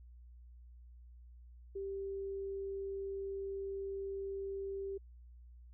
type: tone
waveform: sine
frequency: 392 Hz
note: G4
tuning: in tune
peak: -38 dBFS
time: 1.75-4.98 s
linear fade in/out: 10 ms
effects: added 60 Hz sine -53 dBFS peak until 5.73 s